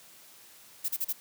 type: noise bursts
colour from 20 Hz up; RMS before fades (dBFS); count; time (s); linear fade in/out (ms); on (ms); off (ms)
violet; -30; 4; 0.84-1.129; 10; 46; 35
effects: white hiss -54 dBFS RMS until 1.2 s + high-pass 100 Hz 12 dB/octave